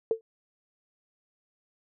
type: tone with exponential decay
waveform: sine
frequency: 448.9 Hz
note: A4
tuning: 35 cents sharp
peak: -18 dBFS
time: 0.11-0.21 s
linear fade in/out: 1 ms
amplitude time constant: 20 ms
effects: none